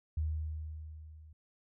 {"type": "tone with level ramp", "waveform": "sine", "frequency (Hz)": 77.78, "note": "D#2", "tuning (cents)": 0, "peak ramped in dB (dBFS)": [-29, -52], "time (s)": [0.17, 1.33], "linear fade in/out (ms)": 5, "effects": []}